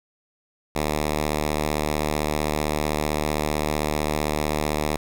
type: tone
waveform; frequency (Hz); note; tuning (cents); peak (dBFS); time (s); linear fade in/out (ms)
5% pulse; 75.6; D#2; -49; -11; 0.75-4.97; 5
effects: none